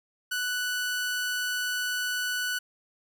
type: tone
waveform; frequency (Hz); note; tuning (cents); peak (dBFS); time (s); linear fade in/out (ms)
sawtooth; 1484; F#6; +5; -24; 0.31-2.59; 10
effects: none